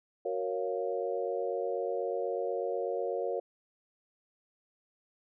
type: chord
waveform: sine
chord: Gb major seventh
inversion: none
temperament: equal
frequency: 370 / 466.2 / 554.4 / 698.5 Hz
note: Gb4 / Bb4 / Db5 / F5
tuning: 0 / 0 / 0 / 0 cents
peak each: -37 / -34 / -35 / -39 dBFS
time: 0.25-3.4 s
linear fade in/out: 5 ms
effects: none